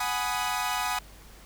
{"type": "chord", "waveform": "sawtooth", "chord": "G# minor seventh", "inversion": "third", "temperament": "equal with one note detuned", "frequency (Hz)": [740, 834.9, 987.8, 1244.5], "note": ["F#5", "G#5", "B5", "D#6"], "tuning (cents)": [0, 9, 0, 0], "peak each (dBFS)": -29, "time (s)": [0, 0.99], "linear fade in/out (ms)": 5, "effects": ["added 50 Hz sine -50 dBFS peak until 1.45 s", "pink hiss -52 dBFS RMS until 1.45 s"]}